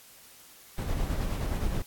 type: noise with tremolo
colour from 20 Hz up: brown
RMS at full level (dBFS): -28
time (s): 0.78-1.82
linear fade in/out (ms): 2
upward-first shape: sine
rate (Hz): 9.5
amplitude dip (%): 35
effects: white hiss -53 dBFS RMS until 1.86 s + AAC 64 kbps